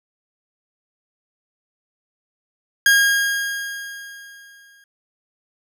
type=tone with exponential decay; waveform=40% pulse; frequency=1628 Hz; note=G#6; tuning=35 cents flat; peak=-9 dBFS; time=2.86-4.84 s; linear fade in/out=2 ms; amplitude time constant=430 ms; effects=none